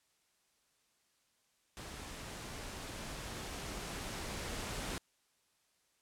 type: noise with level ramp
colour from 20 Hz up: pink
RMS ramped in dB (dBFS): -47 to -40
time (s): 1.77-4.98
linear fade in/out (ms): 0
effects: white hiss -75 dBFS RMS until 6.01 s + low-pass 10000 Hz 12 dB/octave